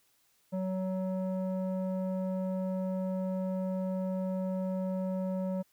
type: tone with low-pass filter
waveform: square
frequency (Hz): 187.2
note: F#3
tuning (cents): +20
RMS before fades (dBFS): -33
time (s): 0.52-5.63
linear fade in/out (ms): 20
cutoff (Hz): 660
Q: 1.9
effects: white hiss -70 dBFS RMS until 5.72 s